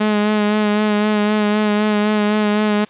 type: tone with vibrato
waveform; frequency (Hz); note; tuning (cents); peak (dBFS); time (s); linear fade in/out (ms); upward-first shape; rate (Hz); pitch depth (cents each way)
sawtooth; 210.5; G#3; +24; -10; 0-2.85; 10; sine; 3.9; 26
effects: white hiss -46 dBFS RMS until 2.89 s + resampled to 8000 Hz